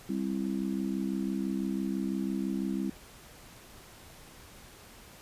harmonic tone, 66 Hz, C2, 16 cents sharp, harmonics 3 / 4 / 5, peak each -32 / -34 / -36 dBFS, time 0.09-2.9 s, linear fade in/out 5 ms, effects pink hiss -52 dBFS RMS until 5.21 s + resampled to 32000 Hz

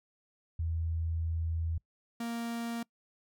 sine / 45% pulse tone pair in turn, 82 / 233.1 Hz, E2 / A#3, -9 / 0 cents, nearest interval octave + tritone, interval 1809 cents, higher second, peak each -30 / -34 dBFS, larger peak first, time 0.59-1.78 / 2.2-2.83 s, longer first, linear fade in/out 5 ms, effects noise-tail reverb RT60 0.1 s tail -24 dB re dry

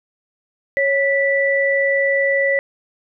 sine tone pair together, 552.3 / 1968 Hz, C#5 / B6, -6 / -7 cents, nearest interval octave + minor seventh, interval 2199 cents, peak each -17 dBFS, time 0.77-2.59 s, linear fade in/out 0 ms, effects none

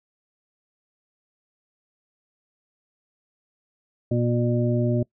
harmonic tone, 120 Hz, B2, 49 cents flat, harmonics 1 / 2 / 3 / 5, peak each -22 / -25 / -27 / -29 dBFS, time 4.11-5.03 s, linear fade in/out 5 ms, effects noise-tail reverb RT60 0.1 s tail -23 dB re dry

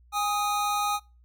square tone pair together, 820.2 / 1251 Hz, G#5 / D#6, -22 / +9 cents, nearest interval perfect fifth, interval 731 cents, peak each -28 dBFS, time 0.12-1 s, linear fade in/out 50 ms, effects noise-tail reverb RT60 0.3 s tail -25 dB re dry + added 60 Hz sine -54 dBFS peak until 1.24 s

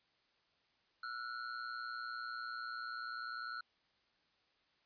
square ring-modulated tone, 1400 Hz, F6, 4 cents sharp, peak -39 dBFS, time 1.03-3.61 s, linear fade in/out 5 ms, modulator 60.1 Hz, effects white hiss -75 dBFS RMS until 4.85 s + resampled to 11025 Hz

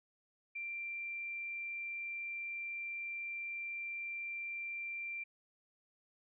sine tone, 2362 Hz, D7, 9 cents sharp, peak -39 dBFS, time 0.55-5.24 s, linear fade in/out 10 ms, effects none

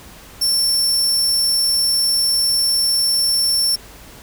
sawtooth tone, 5420 Hz, E8, 47 cents sharp, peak -12 dBFS, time 0.41-3.76 s, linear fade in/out 10 ms, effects added 50 Hz sine -47 dBFS peak until 4.22 s + pink hiss -41 dBFS RMS until 4.22 s

